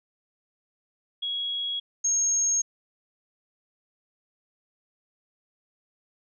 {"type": "tone pair in turn", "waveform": "sine", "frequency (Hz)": [3322, 6515], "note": ["G#7", "G#8"], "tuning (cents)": [0, -34], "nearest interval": "octave", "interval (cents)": 1166, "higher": "second", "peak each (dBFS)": [-27, -21], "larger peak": "second", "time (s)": [[1.22, 1.8], [2.04, 2.62]], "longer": "neither", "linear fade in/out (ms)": 10, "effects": []}